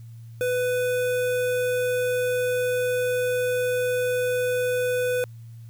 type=tone with notch filter; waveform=square; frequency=498 Hz; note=B4; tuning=14 cents sharp; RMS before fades=-24 dBFS; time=0.41-5.24 s; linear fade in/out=0 ms; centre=4800 Hz; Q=1.3; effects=added 115 Hz sine -39 dBFS peak until 5.69 s + white hiss -63 dBFS RMS until 5.69 s